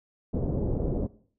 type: low-pass noise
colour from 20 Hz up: pink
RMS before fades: -28 dBFS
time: 0.33-1.07 s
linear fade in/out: 10 ms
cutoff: 530 Hz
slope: 24 dB/octave
effects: noise-tail reverb RT60 0.5 s tail -18 dB re dry